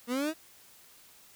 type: linear sweep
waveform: 30% pulse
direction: up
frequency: 233.1 to 327.2 Hz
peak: -26 dBFS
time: 0.07-0.34 s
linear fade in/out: 50 ms
effects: white hiss -57 dBFS RMS until 1.35 s